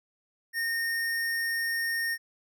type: tone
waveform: square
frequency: 1839 Hz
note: A#6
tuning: 24 cents flat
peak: -28 dBFS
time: 0.53-2.18 s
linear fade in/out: 50 ms
effects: none